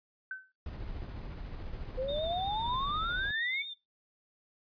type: tone with exponential decay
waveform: sine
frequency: 1528 Hz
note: G6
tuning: 45 cents flat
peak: -33 dBFS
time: 0.31-0.52 s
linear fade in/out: 2 ms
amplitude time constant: 44 ms
type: noise with tremolo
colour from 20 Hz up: brown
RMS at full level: -40 dBFS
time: 0.66-3.31 s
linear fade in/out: 2 ms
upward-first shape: square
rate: 14 Hz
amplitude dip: 25%
type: exponential sweep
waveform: sine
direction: up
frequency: 503 to 2279 Hz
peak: -31 dBFS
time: 1.97-3.63 s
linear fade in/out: 20 ms
type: tone with vibrato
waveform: sine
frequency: 3621 Hz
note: A7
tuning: 49 cents sharp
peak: -39 dBFS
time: 2.08-3.74 s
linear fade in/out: 10 ms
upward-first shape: triangle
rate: 8.3 Hz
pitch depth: 38 cents each way
effects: noise-tail reverb RT60 0.2 s tail -17 dB re dry + resampled to 11025 Hz